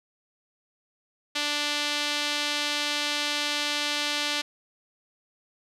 sawtooth tone with band-pass filter, 293.7 Hz, D4, in tune, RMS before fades -28 dBFS, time 1.35-4.42 s, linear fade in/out 10 ms, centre 3700 Hz, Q 1.4, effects resampled to 32000 Hz

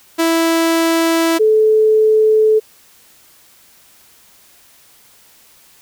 sawtooth / sine tone pair in turn, 329.6 / 434.2 Hz, E4 / A4, 0 / -23 cents, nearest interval perfect fourth, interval 477 cents, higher second, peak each -8 dBFS, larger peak neither, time 0.18-1.39 / 1.39-2.6 s, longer neither, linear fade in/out 20 ms, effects white hiss -48 dBFS RMS until 5.81 s

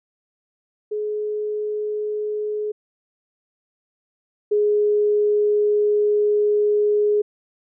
sine tone pair in turn, 422.4 / 417.3 Hz, G#4 / G#4, +29 / +8 cents, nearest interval unison, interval 21 cents, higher first, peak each -22 / -15 dBFS, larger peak second, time 0.91-2.72 / 4.51-7.22 s, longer second, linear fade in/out 10 ms, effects none

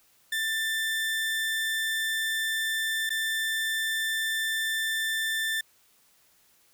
30% pulse tone with dropouts, 1777 Hz, A6, 17 cents sharp, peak -24 dBFS, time 0.32-5.61 s, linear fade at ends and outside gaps 5 ms, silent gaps 3.094-3.103 s, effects white hiss -63 dBFS RMS until 6.73 s

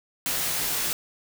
white noise with comb filter, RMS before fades -27 dBFS, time 0.26-0.93 s, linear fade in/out 0 ms, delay 16 ms, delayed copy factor -0.6, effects none

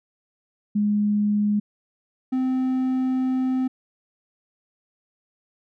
sine / triangle tone pair in turn, 207.7 / 258.5 Hz, G#3 / C4, 0 / -21 cents, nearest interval major third, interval 379 cents, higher second, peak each -18 dBFS, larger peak neither, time 0.75-1.6 / 2.32-3.68 s, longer second, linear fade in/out 10 ms, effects none

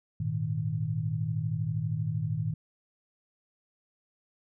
sine chord, Ab suspended second, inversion none, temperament equal with one note detuned, 103.83 / 116.54 / 156.01 Hz, Ab2 / Bb2 / Eb3, 0 / 0 / +5 cents, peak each -34 / -32 / -31 dBFS, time 0.2-2.54 s, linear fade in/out 5 ms, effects none

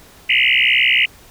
sine tone with frequency modulation, 2475 Hz, D#7, 10 cents flat, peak -11 dBFS, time 0.29-1.06 s, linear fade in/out 10 ms, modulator 62.9 Hz, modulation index 7.8, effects pink hiss -45 dBFS RMS until 1.3 s

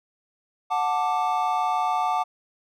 triangle chord, D major, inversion first, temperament just, 734.2 / 881 / 1174.7 Hz, F#5 / A5 / D6, -14 / +2 / 0 cents, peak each -23 / -24 / -25 dBFS, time 0.7-2.24 s, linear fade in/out 20 ms, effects none

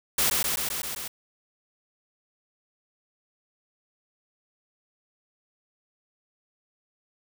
white noise with echo, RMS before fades -23 dBFS, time 0.18-0.3 s, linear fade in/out 5 ms, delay 130 ms, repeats 6, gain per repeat -2 dB, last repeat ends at 1.08 s, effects none

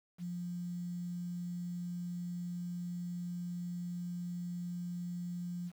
sine tone with quantisation, 175.7 Hz, F3, 11 cents sharp, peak -37 dBFS, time 0.18-5.72 s, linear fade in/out 50 ms, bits 10, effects none

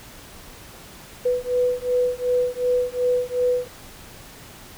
sine beating tone pair, 494.2 / 496.9 Hz, B4 / B4, +1 / +11 cents, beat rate 2.7 Hz, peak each -22 dBFS, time 1.25-3.68 s, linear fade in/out 10 ms, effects pink hiss -43 dBFS RMS until 4.77 s

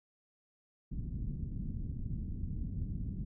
pink low-pass noise, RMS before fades -38 dBFS, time 0.91-3.25 s, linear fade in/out 10 ms, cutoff 220 Hz, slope 24 dB/octave, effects none

